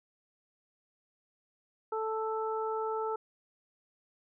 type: harmonic tone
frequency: 440 Hz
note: A4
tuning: in tune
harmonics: 1 / 2 / 3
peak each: -33 / -36 / -38 dBFS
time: 1.92-3.16 s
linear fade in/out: 5 ms
effects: none